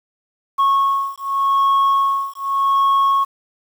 sine beating tone pair, 1098 / 1098.85 Hz, C#6 / C#6, -17 / -15 cents, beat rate 0.85 Hz, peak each -15 dBFS, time 0.58-3.25 s, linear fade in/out 20 ms, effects tanh soft clip ceiling -11 dBFS + 7-bit

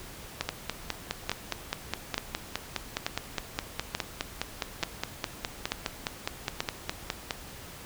two click trains, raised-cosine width 0.2 ms, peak -11 / -10 dBFS, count 34 / 8, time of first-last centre 0.49-7.308 / 0.41-6.605 s, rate 4.84 / 1.13 Hz, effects pink hiss -45 dBFS RMS until 7.85 s

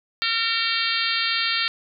harmonic tone, 456.8 Hz, A#4, 35 cents flat, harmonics 3 / 4 / 5 / 6 / 7 / 8 / 9 / 10, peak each -29 / -29 / -29 / -29 / -29 / -29 / -29 / -29 dBFS, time 0.22-1.68 s, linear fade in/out 0 ms, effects none

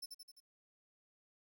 sawtooth tone with echo, 5300 Hz, E8, 9 cents sharp, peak -40 dBFS, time 0.02-0.06 s, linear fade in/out 10 ms, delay 86 ms, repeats 4, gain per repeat -4 dB, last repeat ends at 0.404 s, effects 13-bit

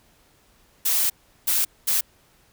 blue noise bursts at uneven times, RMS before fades -21 dBFS, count 3, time 0.85-1.1 / 1.47-1.65 / 1.87-2.01 s, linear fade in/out 10 ms, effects pink hiss -59 dBFS RMS until 2.52 s

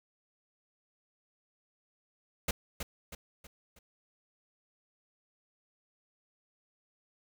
pink noise with echo, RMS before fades -30 dBFS, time 2.48-2.51 s, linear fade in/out 5 ms, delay 320 ms, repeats 4, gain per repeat -7 dB, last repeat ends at 3.79 s, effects none

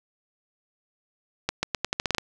accelerating click train, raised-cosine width 0.2 ms, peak -7 dBFS, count 10, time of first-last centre 1.49-2.183 s, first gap 140 ms, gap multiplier 0.84, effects none

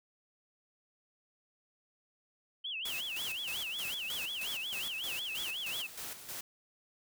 sine tone with vibrato, 2960 Hz, F#7, in tune, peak -36 dBFS, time 2.64-5.87 s, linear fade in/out 10 ms, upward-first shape sine, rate 5.5 Hz, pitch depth 250 cents each way
white noise with tremolo, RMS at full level -42 dBFS, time 2.85-6.41 s, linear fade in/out 5 ms, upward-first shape square, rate 3.2 Hz, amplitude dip 60%
effects none

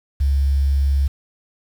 sine tone, 69.2 Hz, C#2, 2 cents flat, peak -14 dBFS, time 0.2-1.08 s, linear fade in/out 10 ms, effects 7-bit

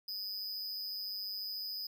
square tone with amplitude modulation, 4987 Hz, D#8, 3 cents sharp, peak -35 dBFS, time 0.08-1.87 s, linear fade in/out 5 ms, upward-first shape sine, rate 201 Hz, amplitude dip 75%, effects none

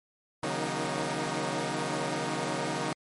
10% pulse tone cluster, 138.1 / 157 / 183.5 / 238 / 308.7 Hz, C#3 / D#3 / F#3 / A#3 / D#4, -6 / +16 / -14 / +36 / -14 cents, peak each -28 dBFS, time 0.43-2.93 s, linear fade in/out 2 ms, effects MP3 48 kbps

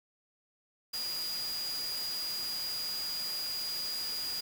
sine tone in noise, 4868 Hz, D#8, 39 cents flat, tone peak -34 dBFS, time 0.93-4.41 s, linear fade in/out 10 ms, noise white, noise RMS -42 dBFS, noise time 0.93-4.41 s, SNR +5 dB, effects none

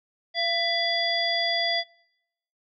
harmonic tone with a mistuned harmonic, 682 Hz, F5, 41 cents flat, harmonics 1 / 3 / 5 / 7, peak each -28 / -28 / -28 / -28 dBFS, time 0.34-1.84 s, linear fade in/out 50 ms, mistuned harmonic 3, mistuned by -48 cents, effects noise-tail reverb RT60 0.8 s tail -24 dB re dry + MP3 96 kbps

